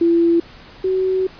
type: tone pair in turn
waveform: sine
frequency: 337.6 / 375.7 Hz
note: E4 / F#4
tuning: +41 / +26 cents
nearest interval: major second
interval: 185 cents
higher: second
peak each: -11 / -15 dBFS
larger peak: first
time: 0.01-0.4 / 0.84-1.27 s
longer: second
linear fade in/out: 5 ms
effects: pink hiss -42 dBFS RMS until 1.39 s + resampled to 11025 Hz